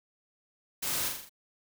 white noise with echo, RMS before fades -33 dBFS, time 0.82-1.09 s, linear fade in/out 10 ms, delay 41 ms, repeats 5, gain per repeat -4 dB, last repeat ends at 1.295 s, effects none

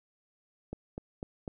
click train, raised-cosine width 2 ms, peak -24 dBFS, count 4, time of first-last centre 0.73-1.478 s, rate 4.01 Hz, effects none

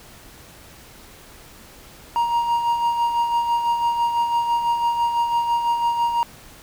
triangle tone with tremolo, 941 Hz, A#5, 16 cents sharp, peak -14 dBFS, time 2.16-6.23 s, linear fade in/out 0 ms, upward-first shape sine, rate 6 Hz, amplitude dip 50%, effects pink hiss -45 dBFS RMS until 6.62 s

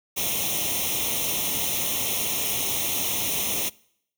white noise with comb filter, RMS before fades -26 dBFS, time 0.16-3.7 s, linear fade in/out 20 ms, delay 0.32 ms, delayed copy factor +0.85, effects noise-tail reverb RT60 0.7 s tail -24 dB re dry + high-pass 60 Hz 12 dB/octave

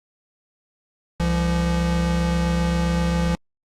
square tone pair together, 66.1 / 170.75 Hz, C2 / F3, +18 / -39 cents, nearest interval octave + major third, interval 1643 cents, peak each -24 / -21 dBFS, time 1.2-3.35 s, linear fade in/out 0 ms, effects low-pass 8000 Hz 12 dB/octave + Opus 48 kbps

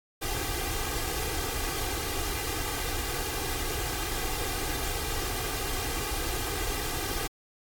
pink noise with comb filter, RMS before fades -31 dBFS, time 0.21-7.28 s, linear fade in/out 20 ms, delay 2.5 ms, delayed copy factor +0.85, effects AAC 64 kbps

